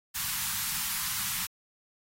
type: band-stop noise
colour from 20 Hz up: white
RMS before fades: -32 dBFS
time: 0.14-1.47 s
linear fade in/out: 20 ms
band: 220 to 880 Hz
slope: 48 dB/octave
effects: AAC 48 kbps